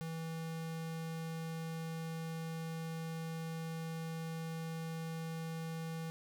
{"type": "tone", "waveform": "square", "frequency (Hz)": 162.9, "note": "E3", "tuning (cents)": -20, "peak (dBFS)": -40, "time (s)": [0.01, 6.1], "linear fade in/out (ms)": 0, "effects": []}